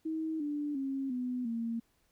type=tone with pitch steps; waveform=sine; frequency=318.2 / 293.5 / 270.7 / 249.7 / 230.3 Hz; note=D#4 / D4 / C#4 / B3 / A#3; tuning=+39 / -1 / -41 / +19 / -21 cents; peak=-32 dBFS; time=0.05-1.8 s; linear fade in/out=10 ms; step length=350 ms; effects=pink hiss -73 dBFS RMS until 2.11 s